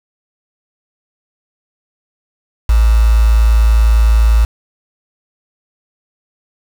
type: tone with quantisation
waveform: sine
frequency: 55.6 Hz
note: A1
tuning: 19 cents sharp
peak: -6 dBFS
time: 2.69-4.45 s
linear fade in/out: 5 ms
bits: 4
effects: none